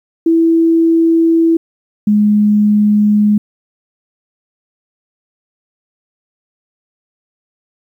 sine tone pair in turn, 329.6 / 209 Hz, E4 / G#3, 0 / +11 cents, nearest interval minor sixth, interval 789 cents, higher first, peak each -7 dBFS, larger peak neither, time 0.26-1.57 / 2.07-3.38 s, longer neither, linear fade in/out 5 ms, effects 8-bit

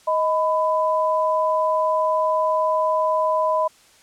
sine tone pair together, 628 / 1000 Hz, D#5 / B5, +16 / +21 cents, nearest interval minor sixth, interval 805 cents, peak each -20 dBFS, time 0.07-3.68 s, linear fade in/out 10 ms, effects white hiss -53 dBFS RMS until 4.02 s + low-pass 9000 Hz 12 dB/octave

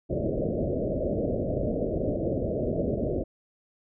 white low-pass noise, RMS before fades -28 dBFS, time 0.09-3.24 s, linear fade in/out 20 ms, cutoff 640 Hz, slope 96 dB/octave, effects none

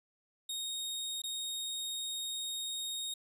sawtooth tone with dropouts, 3729 Hz, A#7, in tune, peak -33 dBFS, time 0.49-3.14 s, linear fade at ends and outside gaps 5 ms, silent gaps 1.219-1.237 s, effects resampled to 32000 Hz

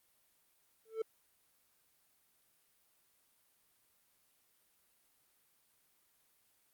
triangle tone with exponential growth, 444.2 Hz, A4, 16 cents sharp, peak -28 dBFS, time 0.85-1.02 s, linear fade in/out 5 ms, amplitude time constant 36 ms, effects white hiss -73 dBFS RMS until 6.73 s + Opus 32 kbps

